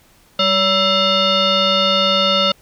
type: tone with frequency modulation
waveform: sine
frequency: 2093 Hz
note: C7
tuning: in tune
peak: -12 dBFS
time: 0.39-2.52 s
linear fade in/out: 5 ms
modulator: 763 Hz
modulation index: 2.7
effects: pink hiss -52 dBFS RMS until 2.61 s